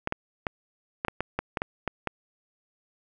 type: clicks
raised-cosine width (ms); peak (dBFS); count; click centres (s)
0.5; -12; 11; 0.074 / 0.124 / 0.468 / 1.049 / 1.083 / 1.206 / 1.39 / 1.572 / 1.619 / 1.877 / 2.073
effects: none